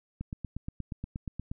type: click train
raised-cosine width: 5 ms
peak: -23 dBFS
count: 12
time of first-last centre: 0.21-1.515 s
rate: 8.43 Hz
effects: none